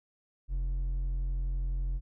sine tone with hard clipping, 44.03 Hz, F1, 15 cents sharp, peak -30 dBFS, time 0.48-2.01 s, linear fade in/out 50 ms, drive 4 dB, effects none

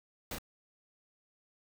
pink noise with echo, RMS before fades -39 dBFS, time 0.31-0.35 s, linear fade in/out 2 ms, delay 35 ms, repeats 1, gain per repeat -3 dB, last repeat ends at 0.385 s, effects none

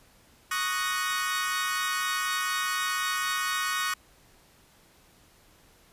sawtooth chord, D# minor seventh, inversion third, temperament equal, 1108.7 / 1244.5 / 1480 / 1864.7 Hz, C#6 / D#6 / F#6 / A#6, 0 / 0 / 0 / 0 cents, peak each -29 dBFS, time 0.51-3.94 s, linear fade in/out 5 ms, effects pink hiss -59 dBFS RMS until 5.92 s + resampled to 32000 Hz

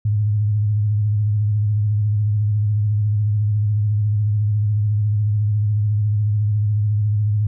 sine tone with vibrato, 105 Hz, G#2, 19 cents sharp, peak -15 dBFS, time 0.05-7.47 s, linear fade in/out 5 ms, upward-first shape sine, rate 14 Hz, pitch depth 51 cents each way, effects none

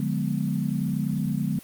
sine chord, D diminished seventh, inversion none, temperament equal with one note detuned, 146.83 / 178.7 / 207.7 / 246.9 Hz, D3 / F3 / Ab3 / Cb4, 0 / +40 / 0 / 0 cents, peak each -28 / -29 / -28 / -31 dBFS, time 0-1.59 s, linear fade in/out 2 ms, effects white hiss -48 dBFS RMS until 1.63 s + Opus 32 kbps

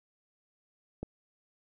click, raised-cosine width 2 ms, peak -23 dBFS, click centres 1.03 s, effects none

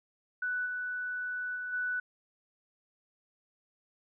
sine tone with level steps, 1487 Hz, F#6, 8 cents sharp, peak -30 / -33 / -35 / -30 dBFS, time 0.42-2 s, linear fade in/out 5 ms, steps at 0.65 / 1.55 / 1.72 s, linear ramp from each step 20 ms, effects none

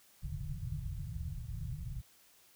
white low-pass noise, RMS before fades -40 dBFS, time 0.22-2.02 s, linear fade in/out 20 ms, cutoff 160 Hz, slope 96 dB/octave, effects white hiss -64 dBFS RMS until 2.55 s

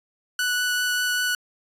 sawtooth tone with vibrato, 1480 Hz, F#6, in tune, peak -18 dBFS, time 0.39-1.35 s, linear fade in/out 2 ms, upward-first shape triangle, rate 5.1 Hz, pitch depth 9 cents each way, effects resampled to 32000 Hz

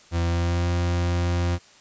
40% pulse tone with pitch glide, 85 to 87.14 Hz, F2 to F2, -46 to -3 cents, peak -20 dBFS, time 0.11-1.59 s, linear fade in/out 50 ms, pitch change +43 cents, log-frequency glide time 0.22-0.69 s, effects white hiss -52 dBFS RMS until 1.8 s + resampled to 16000 Hz

